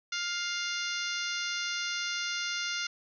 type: harmonic tone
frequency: 702 Hz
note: F5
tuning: 9 cents sharp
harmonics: 2 / 3 / 4 / 5 / 6 / 7 / 8 / 9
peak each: -36 / -38 / -39 / -40 / -41 / -41 / -42 / -43 dBFS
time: 0.12-2.87 s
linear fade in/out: 5 ms
effects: none